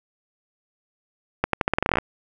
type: accelerating click train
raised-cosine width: 0.5 ms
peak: -4 dBFS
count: 14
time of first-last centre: 1.44-1.985 s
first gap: 93 ms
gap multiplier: 0.85
effects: none